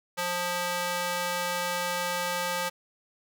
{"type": "tone with high-pass filter", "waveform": "square", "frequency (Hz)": 176.9, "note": "F3", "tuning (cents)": 23, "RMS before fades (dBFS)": -30, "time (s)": [0.17, 2.7], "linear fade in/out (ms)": 20, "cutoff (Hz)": 710, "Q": 0.74, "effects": []}